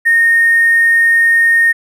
triangle tone with hard clipping, 1845 Hz, A#6, 18 cents flat, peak -7 dBFS, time 0.05-1.73 s, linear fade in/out 20 ms, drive 3 dB, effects none

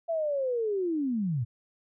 sine linear sweep, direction down, 676 to 107 Hz, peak -26 dBFS, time 0.08-1.45 s, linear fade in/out 20 ms, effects none

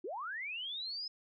sine linear sweep, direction up, 310 to 5150 Hz, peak -38 dBFS, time 0.04-1.08 s, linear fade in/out 5 ms, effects none

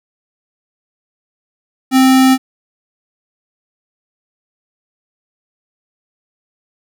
square tone, 261.9 Hz, C4, 2 cents sharp, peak -7 dBFS, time 1.91-2.38 s, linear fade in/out 50 ms, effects none

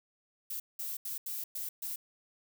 violet noise bursts at uneven times, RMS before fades -38 dBFS, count 6, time 0.5-0.6 / 0.79-0.97 / 1.05-1.18 / 1.26-1.44 / 1.55-1.69 / 1.82-1.96 s, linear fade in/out 5 ms, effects none

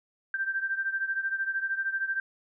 sine beating tone pair, 1568 / 1581 Hz, G6 / G6, 0 / +14 cents, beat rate 13 Hz, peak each -29 / -33 dBFS, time 0.34-2.2 s, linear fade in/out 2 ms, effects none

